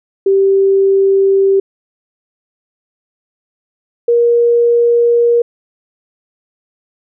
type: tone pair in turn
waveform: sine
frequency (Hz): 390 / 473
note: G4 / A#4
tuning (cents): -9 / +25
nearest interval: minor third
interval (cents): 334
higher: second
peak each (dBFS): -7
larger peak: neither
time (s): 0.26-1.6 / 4.08-5.42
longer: neither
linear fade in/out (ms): 5
effects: none